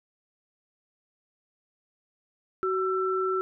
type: tone pair together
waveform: sine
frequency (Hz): 376.1 / 1337.2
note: F#4 / E6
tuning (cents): +28 / +24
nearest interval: octave + minor seventh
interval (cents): 2196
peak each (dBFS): -26 / -28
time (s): 2.63-3.41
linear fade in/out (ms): 0
effects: none